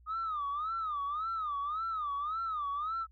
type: tone with vibrato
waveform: sine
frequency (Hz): 1232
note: D#6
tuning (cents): -17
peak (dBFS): -31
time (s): 0.06-3.07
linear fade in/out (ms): 50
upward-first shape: sine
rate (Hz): 1.8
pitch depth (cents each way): 160
effects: tanh soft clip ceiling -29 dBFS + added 60 Hz sine -57 dBFS peak until 3.11 s